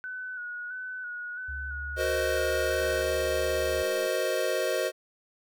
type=tone with vibrato; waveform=sine; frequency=1480 Hz; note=F#6; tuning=in tune; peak=-34 dBFS; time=0.04-3.02 s; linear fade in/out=0 ms; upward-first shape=square; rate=1.5 Hz; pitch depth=31 cents each way
type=tone with pitch glide; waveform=sine; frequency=70.1 to 73.12 Hz; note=C#2 to D2; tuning=+20 to -7 cents; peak=-36 dBFS; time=1.48-3.83 s; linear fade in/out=10 ms; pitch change=+73 cents; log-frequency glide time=1.71-2.9 s
type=chord; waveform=square; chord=C half-diminished seventh; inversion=second; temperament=equal; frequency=370 / 466.2 / 523.3 / 622.3 Hz; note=Gb4 / Bb4 / C5 / Eb5; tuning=0 / 0 / 0 / 0 cents; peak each=-34 / -34 / -31 / -31 dBFS; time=1.96-4.92 s; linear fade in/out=50 ms
type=click train; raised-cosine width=1 ms; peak=-38 dBFS; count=260; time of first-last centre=2.81-4.067 s; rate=206 Hz
effects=none